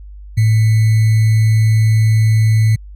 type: tone with sample-and-hold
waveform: sine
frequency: 110 Hz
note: A2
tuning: in tune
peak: -8 dBFS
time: 0.37-2.76 s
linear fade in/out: 10 ms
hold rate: 2100 Hz
effects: added 50 Hz sine -31 dBFS peak until 2.95 s + resampled to 32000 Hz